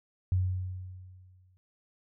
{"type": "tone with exponential decay", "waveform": "sine", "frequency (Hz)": 92.2, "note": "F#2", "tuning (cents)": -6, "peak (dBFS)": -22, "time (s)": [0.32, 1.57], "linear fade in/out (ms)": 0, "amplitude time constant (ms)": 270, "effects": []}